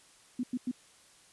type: tone bursts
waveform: sine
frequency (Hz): 249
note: B3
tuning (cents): +14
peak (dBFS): -29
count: 3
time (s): 0.39-0.714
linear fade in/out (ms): 5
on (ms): 44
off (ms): 96
effects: white hiss -60 dBFS RMS until 1.32 s + resampled to 24000 Hz